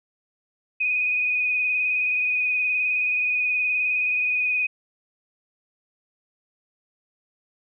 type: tone with vibrato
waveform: sine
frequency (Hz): 2489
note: D#7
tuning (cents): 0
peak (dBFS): -20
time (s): 0.8-4.67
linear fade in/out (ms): 10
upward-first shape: sine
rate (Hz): 19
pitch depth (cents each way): 27
effects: none